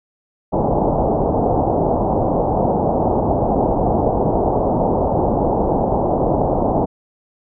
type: low-pass noise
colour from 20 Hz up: white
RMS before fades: -17 dBFS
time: 0.52-6.86 s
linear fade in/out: 20 ms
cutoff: 850 Hz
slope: 48 dB/octave
effects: none